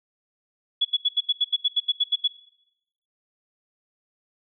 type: tone bursts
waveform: sine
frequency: 3386 Hz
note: G#7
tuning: 33 cents sharp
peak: -17 dBFS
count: 13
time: 0.81-2.278 s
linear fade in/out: 10 ms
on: 40 ms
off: 79 ms
effects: noise-tail reverb RT60 0.8 s tail -17 dB re dry